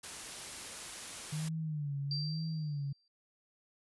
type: noise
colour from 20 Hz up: white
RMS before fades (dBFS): -44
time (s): 0.03-1.49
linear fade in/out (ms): 10
type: tone with vibrato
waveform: sine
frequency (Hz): 150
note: D3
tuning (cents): +37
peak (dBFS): -34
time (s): 1.32-2.93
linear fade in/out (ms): 10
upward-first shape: sine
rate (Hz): 1.1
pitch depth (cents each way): 120
type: tone with exponential decay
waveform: sine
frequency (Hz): 4699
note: D8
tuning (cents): 0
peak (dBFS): -34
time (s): 2.11-3.08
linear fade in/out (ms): 2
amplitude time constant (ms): 210
effects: resampled to 24000 Hz